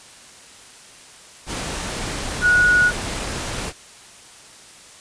sine tone in noise, 1458 Hz, F#6, 26 cents flat, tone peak -12 dBFS, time 2.41-2.92 s, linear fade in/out 50 ms, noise pink, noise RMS -27 dBFS, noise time 1.46-3.73 s, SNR +12 dB, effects white hiss -44 dBFS RMS until 5 s + resampled to 22050 Hz

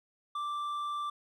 sine tone with hard clipping, 1174.7 Hz, D6, in tune, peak -34 dBFS, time 0.35-1.1 s, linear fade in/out 5 ms, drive 5 dB, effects none

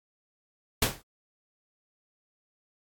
pink noise with exponential decay, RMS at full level -19 dBFS, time 0.82-1.02 s, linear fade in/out 5 ms, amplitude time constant 42 ms, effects AAC 64 kbps

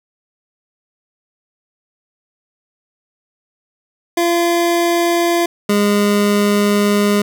25% pulse tone pair in turn, 342.7 / 205.2 Hz, F4 / G#3, -33 / -21 cents, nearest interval major sixth, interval 888 cents, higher first, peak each -9 / -8 dBFS, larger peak second, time 4.17-5.46 / 5.69-7.22 s, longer second, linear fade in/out 5 ms, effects none

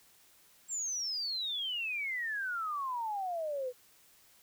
sine exponential sweep, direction down, 7590 to 485.8 Hz, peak -33 dBFS, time 0.68-3.73 s, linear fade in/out 50 ms, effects white hiss -63 dBFS RMS until 4.42 s

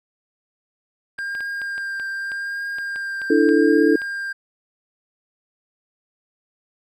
triangle tone with vibrato, 1600 Hz, G6, 35 cents sharp, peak -23 dBFS, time 1.18-4.33 s, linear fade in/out 10 ms, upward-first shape triangle, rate 0.84 Hz, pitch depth 20 cents each way
clicks, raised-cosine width 0.3 ms, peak -22 dBFS, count 12, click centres 1.188 / 1.351 / 1.406 / 1.617 / 1.78 / 1.998 / 2.318 / 2.785 / 2.96 / 3.217 / 3.49 / 4.018 s
sine chord, D suspended second, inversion none, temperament just, 293.7 / 330.4 / 440.5 Hz, D4 / E4 / A4, 0 / +4 / +2 cents, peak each -17 dBFS, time 3.3-3.96 s, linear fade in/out 5 ms
effects none

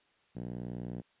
5% pulse tone with band-pass filter, 60.1 Hz, B1, 46 cents flat, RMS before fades -40 dBFS, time 0.35-1.02 s, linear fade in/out 20 ms, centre 160 Hz, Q 1.5, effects white hiss -69 dBFS RMS until 1.2 s + resampled to 8000 Hz

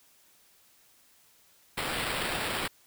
blue noise with sample-and-hold, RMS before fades -32 dBFS, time 1.77-2.68 s, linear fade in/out 10 ms, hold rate 6300 Hz, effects white hiss -62 dBFS RMS until 2.86 s

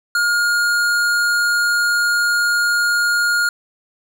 sine tone with hard clipping, 1422 Hz, F6, 31 cents sharp, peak -16 dBFS, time 0.15-3.49 s, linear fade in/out 2 ms, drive 15 dB, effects none

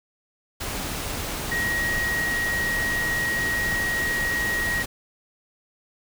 sine tone in noise, 1893 Hz, A#6, 26 cents sharp, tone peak -23 dBFS, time 1.51-4.83 s, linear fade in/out 10 ms, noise pink, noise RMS -30 dBFS, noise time 0.6-4.86 s, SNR +4 dB, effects none

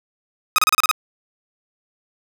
sawtooth tone bursts, 1259 Hz, D#6, 20 cents sharp, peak -9 dBFS, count 7, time 0.56-0.913 s, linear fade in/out 0 ms, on 23 ms, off 32 ms, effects none

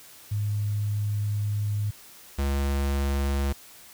sine / square tone pair in turn, 103.83 / 69.56 Hz, G#2 / C#2, 0 / +7 cents, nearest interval perfect fifth, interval 693 cents, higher first, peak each -24 dBFS, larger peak neither, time 0.31-1.91 / 2.38-3.53 s, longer first, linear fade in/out 10 ms, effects white hiss -49 dBFS RMS until 3.93 s

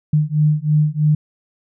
sine beating tone pair, 150 / 153.1 Hz, D3 / D#3, +37 / -28 cents, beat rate 3.1 Hz, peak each -16 dBFS, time 0.13-1.15 s, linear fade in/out 5 ms, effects none

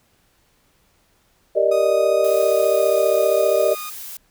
sine chord, Eb major seventh, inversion first, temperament equal, 392 / 466.2 / 587.3 / 622.3 Hz, G4 / Bb4 / D5 / Eb5, 0 / 0 / 0 / 0 cents, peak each -22 / -22 / -19 / -18 dBFS, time 1.55-3.75 s, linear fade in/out 20 ms
sawtooth tone with pitch glide, 1244.5 to 1232.3 Hz, D#6 to D#6, 0 to -17 cents, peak -27 dBFS, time 1.71-3.9 s, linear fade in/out 10 ms, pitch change -17 cents, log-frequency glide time 2.28-2.95 s
blue noise, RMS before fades -34 dBFS, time 2.24-4.17 s, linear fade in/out 2 ms
effects pink hiss -61 dBFS RMS until 4.3 s

